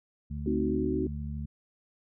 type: harmonic tone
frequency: 73 Hz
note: D2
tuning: 10 cents flat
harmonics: 1 / 2 / 3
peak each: -35 / -38 / -40 dBFS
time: 0.3-1.46 s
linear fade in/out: 10 ms
type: chord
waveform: sine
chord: A diminished seventh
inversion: none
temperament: equal with one note detuned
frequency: 220 / 261.6 / 311.1 / 373.4 Hz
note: A3 / C4 / Eb4 / Gb4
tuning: 0 / 0 / 0 / +16 cents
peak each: -33 / -32 / -32 / -31 dBFS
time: 0.46-1.07 s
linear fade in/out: 5 ms
effects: none